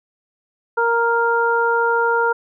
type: harmonic tone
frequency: 466.2 Hz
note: A#4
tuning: in tune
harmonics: 1 / 2 / 3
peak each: -19 / -19 / -19 dBFS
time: 0.77-2.33 s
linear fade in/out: 10 ms
effects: none